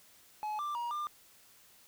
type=tone with pitch steps; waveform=triangle; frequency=850 / 1181 / 950 / 1197 Hz; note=G#5 / D6 / A#5 / D6; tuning=+40 / +9 / +33 / +33 cents; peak=-32 dBFS; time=0.43-1.07 s; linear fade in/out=0 ms; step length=160 ms; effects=white hiss -61 dBFS RMS until 1.87 s